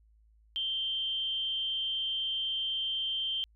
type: tone with amplitude modulation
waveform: sine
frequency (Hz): 3136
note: G7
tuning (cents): 0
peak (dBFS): -28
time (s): 0.56-3.44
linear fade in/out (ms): 0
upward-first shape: sine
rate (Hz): 280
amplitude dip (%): 40
effects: added 54 Hz sine -60 dBFS peak until 3.55 s